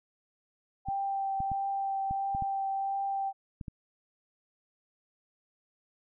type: tone with vibrato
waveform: sine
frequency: 784 Hz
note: G5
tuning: in tune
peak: -29 dBFS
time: 0.85-3.33 s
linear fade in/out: 50 ms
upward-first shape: triangle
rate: 1.5 Hz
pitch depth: 12 cents each way
type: clicks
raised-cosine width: 5 ms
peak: -26 dBFS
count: 8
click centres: 0.886 / 1.404 / 1.517 / 2.11 / 2.349 / 2.423 / 3.612 / 3.682 s
effects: none